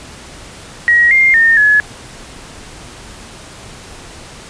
sine tone with pitch steps, 1900 / 2112 / 1825 / 1700 Hz, A#6 / C7 / A#6 / G#6, +33 / +16 / -37 / +40 cents, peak -6 dBFS, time 0.88-1.8 s, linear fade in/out 0 ms, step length 230 ms, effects pink hiss -34 dBFS RMS until 4.49 s + resampled to 22050 Hz

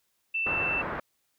sine tone, 2666 Hz, E7, 19 cents sharp, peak -26 dBFS, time 0.34-0.82 s, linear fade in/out 10 ms
white low-pass noise, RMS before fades -34 dBFS, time 0.46-1 s, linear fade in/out 5 ms, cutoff 1600 Hz, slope 24 dB/octave
effects white hiss -74 dBFS RMS until 1.38 s

